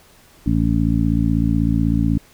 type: harmonic tone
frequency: 56.1 Hz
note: A1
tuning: 34 cents sharp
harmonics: 1 / 2 / 3 / 4 / 5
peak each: -21 / -21 / -21 / -21 / -21 dBFS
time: 0.46-2.18 s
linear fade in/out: 5 ms
effects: pink hiss -50 dBFS RMS until 2.33 s